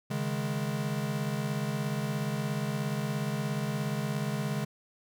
square chord, C# suspended second, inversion none, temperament equal, 138.59 / 155.56 / 207.7 Hz, C#3 / D#3 / G#3, 0 / 0 / 0 cents, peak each -34 / -36 / -35 dBFS, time 0.1-4.65 s, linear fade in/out 10 ms, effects none

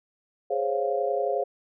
sine chord, Db major seventh, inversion second, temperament equal, 415.3 / 523.3 / 554.4 / 698.5 Hz, Ab4 / C5 / Db5 / F5, 0 / 0 / 0 / 0 cents, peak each -29 dBFS, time 0.5-1.44 s, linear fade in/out 10 ms, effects none

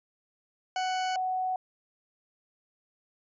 40% pulse / sine tone pair in turn, 744 / 744 Hz, F#5 / F#5, +9 / +9 cents, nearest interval unison, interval 0 cents, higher neither, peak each -27 / -27 dBFS, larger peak neither, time 0.76-1.16 / 1.16-1.56 s, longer neither, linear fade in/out 2 ms, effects resampled to 16000 Hz

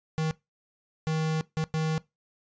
square tone bursts at uneven times, 158 Hz, D#3, 27 cents sharp, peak -26 dBFS, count 4, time 0.18-0.31 / 1.07-1.41 / 1.57-1.64 / 1.74-1.98 s, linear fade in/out 0 ms, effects noise-tail reverb RT60 0.2 s tail -20 dB re dry + resampled to 16000 Hz

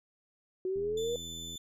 sine exponential sweep, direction up, 367.5 to 484.7 Hz, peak -30 dBFS, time 0.65-1.16 s, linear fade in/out 2 ms
click train, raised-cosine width 3 ms, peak -37 dBFS, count 67, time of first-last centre 0.76-1.556 s, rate 82.9 Hz
30% pulse tone, 3520 Hz, A7, in tune, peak -38 dBFS, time 0.97-1.58 s, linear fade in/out 5 ms
effects resampled to 32000 Hz

